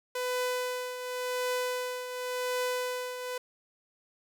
sawtooth tone with tremolo, 500 Hz, B4, 21 cents sharp, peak -24 dBFS, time 0.15-3.38 s, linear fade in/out 5 ms, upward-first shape triangle, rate 0.91 Hz, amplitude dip 65%, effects none

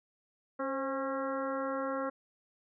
harmonic tone with a mistuned harmonic, 272.2 Hz, C#4, 31 cents flat, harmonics 1 / 2 / 3 / 4 / 5 / 6 / 7, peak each -38 / -35 / -45 / -40 / -40 / -48 / -51 dBFS, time 0.59-2.1 s, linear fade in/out 10 ms, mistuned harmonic 2, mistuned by -42 cents, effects none

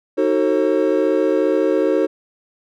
triangle chord, D# diminished seventh, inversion none, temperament just, 311.1 / 373.4 / 448 / 537.6 Hz, D#4 / F#4 / A4 / C5, 0 / +16 / +31 / +47 cents, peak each -18 dBFS, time 0.17-2.07 s, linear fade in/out 20 ms, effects none

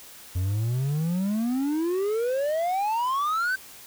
triangle exponential sweep, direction up, 87.31 to 1568 Hz, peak -21 dBFS, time 0.35-3.56 s, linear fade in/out 10 ms, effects white hiss -46 dBFS RMS until 3.86 s

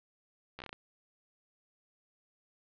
slowing click train, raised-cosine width 0.3 ms, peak -27 dBFS, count 7, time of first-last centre 0.59-0.729 s, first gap 13 ms, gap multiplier 1.23, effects resampled to 11025 Hz + 10-bit

